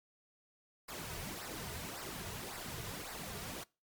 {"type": "noise with flanger", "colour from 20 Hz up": "pink", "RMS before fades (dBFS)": -44, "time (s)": [0.88, 3.64], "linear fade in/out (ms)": 10, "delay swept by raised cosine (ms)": [0.3, 3.8], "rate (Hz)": 1.8, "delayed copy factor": -0.65, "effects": ["noise-tail reverb RT60 0.3 s tail -24 dB re dry", "MP3 96 kbps"]}